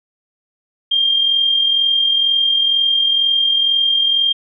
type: tone with amplitude modulation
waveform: sine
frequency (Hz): 3200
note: G7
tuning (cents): +35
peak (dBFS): -10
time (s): 0.91-4.33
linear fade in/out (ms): 10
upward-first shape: sine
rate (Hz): 42.1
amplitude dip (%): 45
effects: none